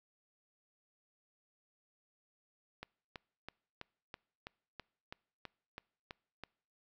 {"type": "click train", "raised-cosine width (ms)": 0.3, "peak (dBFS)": -28, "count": 12, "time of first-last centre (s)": [2.83, 6.437], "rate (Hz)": 3.05, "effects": ["noise-tail reverb RT60 0.6 s tail -26 dB re dry"]}